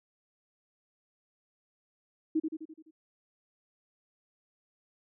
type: tone with echo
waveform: sine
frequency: 316.3 Hz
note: D#4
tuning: 29 cents sharp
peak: -24 dBFS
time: 2.35-2.4 s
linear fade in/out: 10 ms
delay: 85 ms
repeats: 6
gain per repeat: -5 dB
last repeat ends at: 2.91 s
effects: none